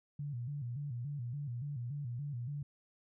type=tone with vibrato; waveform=sine; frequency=131.9 Hz; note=C3; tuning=14 cents sharp; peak=-37 dBFS; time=0.19-2.63 s; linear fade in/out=5 ms; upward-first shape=square; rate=3.5 Hz; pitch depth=160 cents each way; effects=none